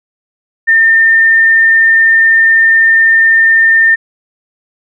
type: tone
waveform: sine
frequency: 1808 Hz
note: A6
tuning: 47 cents sharp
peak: -4 dBFS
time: 0.67-3.96 s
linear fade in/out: 20 ms
effects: none